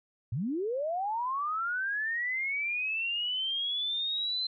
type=linear sweep; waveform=sine; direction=up; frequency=98 to 4097 Hz; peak=-29 dBFS; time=0.32-4.47 s; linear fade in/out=5 ms; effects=none